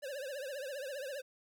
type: tone with vibrato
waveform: square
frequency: 549 Hz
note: C#5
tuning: 17 cents flat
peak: -40 dBFS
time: 0.02-1.22 s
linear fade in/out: 20 ms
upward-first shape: triangle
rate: 15 Hz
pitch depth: 160 cents each way
effects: 12-bit